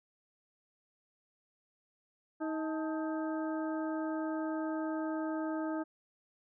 harmonic tone with a mistuned harmonic, 315.5 Hz, D#4, 24 cents sharp, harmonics 1 / 2 / 3 / 4 / 5, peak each -34 / -40 / -44 / -46 / -48 dBFS, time 2.4-5.84 s, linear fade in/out 20 ms, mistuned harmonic 3, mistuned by -120 cents, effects none

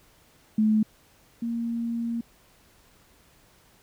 sine tone pair in turn, 216 / 232.8 Hz, A3 / A#3, -32 / -2 cents, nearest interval minor second, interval 130 cents, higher second, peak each -18 / -26 dBFS, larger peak first, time 0.58-0.83 / 1.42-2.21 s, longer second, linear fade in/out 5 ms, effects pink hiss -59 dBFS RMS until 3.82 s

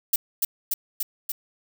violet noise with echo, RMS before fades -20 dBFS, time 0.13-0.16 s, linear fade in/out 5 ms, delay 290 ms, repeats 4, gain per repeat -2 dB, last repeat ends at 1.32 s, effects none

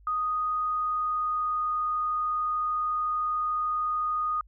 sine tone with pitch glide, 1243 to 1235.8 Hz, D#6 to D#6, -2 to -12 cents, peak -25 dBFS, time 0.07-4.41 s, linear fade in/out 2 ms, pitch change -10 cents, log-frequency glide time 0.59-1.72 s, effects added 50 Hz sine -52 dBFS peak until 4.47 s

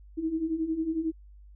sine beating tone pair, 313.7 / 324.7 Hz, D#4 / E4, +14 / -26 cents, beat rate 11 Hz, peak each -33 / -28 dBFS, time 0.17-1.12 s, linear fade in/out 20 ms, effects added 50 Hz sine -48 dBFS peak until 1.55 s

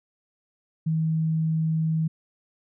sine tone, 159.8 Hz, D#3, 47 cents sharp, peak -21 dBFS, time 0.86-2.08 s, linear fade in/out 10 ms, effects none

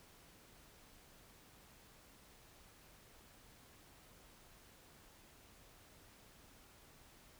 silence, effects pink hiss -63 dBFS RMS until 7.39 s

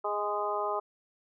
harmonic tone with a mistuned harmonic, 206.7 Hz, G#3, 8 cents flat, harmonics 2 / 3 / 4 / 5 / 6, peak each -35 / -35 / -35 / -35 / -35 dBFS, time 0.04-0.8 s, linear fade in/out 10 ms, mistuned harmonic 3, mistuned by +16 cents, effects none

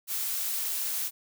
blue noise, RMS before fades -31 dBFS, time 0.07-1.11 s, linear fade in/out 50 ms, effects none

